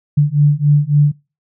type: beating tone pair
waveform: sine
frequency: 144.7 / 148.3 Hz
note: D3 / D3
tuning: -25 / +17 cents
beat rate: 3.6 Hz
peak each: -12 dBFS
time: 0.17-1.12 s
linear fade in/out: 10 ms
effects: noise-tail reverb RT60 0.3 s tail -25 dB re dry